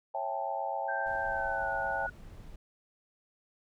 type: chord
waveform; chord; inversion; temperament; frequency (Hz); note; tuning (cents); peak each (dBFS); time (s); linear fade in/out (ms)
sine; A dominant seventh; first; just; 550 / 660 / 792 / 880; C#5 / E5 / G5 / A5; -14 / +2 / +18 / 0; -39 / -38 / -35 / -37; 0.14-2.07; 10
type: tone with pitch glide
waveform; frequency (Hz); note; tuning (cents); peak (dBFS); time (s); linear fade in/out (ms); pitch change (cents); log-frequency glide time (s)
sine; 1568 to 1463; G6 to F#6; 0 to -20; -34; 0.88-2.1; 10; -120; 1.25-1.7
type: noise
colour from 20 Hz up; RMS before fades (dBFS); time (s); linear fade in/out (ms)
brown; -48; 1.06-2.56; 5
effects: none